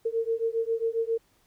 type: beating tone pair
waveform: sine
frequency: 451.9 / 459.3 Hz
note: A4 / A#4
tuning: +46 / -26 cents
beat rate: 7.4 Hz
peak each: -28 dBFS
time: 0.05-1.18 s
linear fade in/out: 10 ms
effects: pink hiss -66 dBFS RMS until 1.46 s